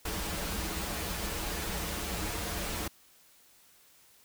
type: noise with comb filter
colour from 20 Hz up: pink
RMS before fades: -35 dBFS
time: 0.05-2.88 s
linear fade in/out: 5 ms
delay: 7.8 ms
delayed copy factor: -0.65
effects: white hiss -61 dBFS RMS until 4.24 s